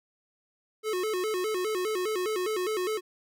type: tone with vibrato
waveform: square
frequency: 397.5 Hz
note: G4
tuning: 24 cents sharp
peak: -28 dBFS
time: 0.83-3.01 s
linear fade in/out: 50 ms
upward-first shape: square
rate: 4.9 Hz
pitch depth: 150 cents each way
effects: none